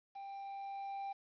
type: tone with level ramp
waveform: triangle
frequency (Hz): 790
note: G5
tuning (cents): +13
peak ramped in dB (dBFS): -43 to -37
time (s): 0.15-1.13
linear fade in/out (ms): 10
effects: resampled to 11025 Hz + 11-bit